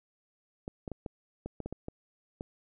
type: clicks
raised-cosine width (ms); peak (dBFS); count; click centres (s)
2; -24; 10; 0.679 / 0.878 / 0.917 / 1.062 / 1.46 / 1.603 / 1.66 / 1.726 / 1.884 / 2.409
effects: none